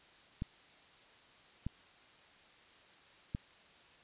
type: clicks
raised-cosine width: 5 ms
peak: -24 dBFS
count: 3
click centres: 0.421 / 1.666 / 3.349 s
effects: white hiss -61 dBFS RMS until 4.03 s + resampled to 8000 Hz